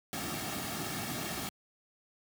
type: noise with comb filter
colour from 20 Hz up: pink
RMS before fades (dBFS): -37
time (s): 0.13-1.49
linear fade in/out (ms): 0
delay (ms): 2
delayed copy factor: -0.6
effects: high-pass 100 Hz 12 dB/octave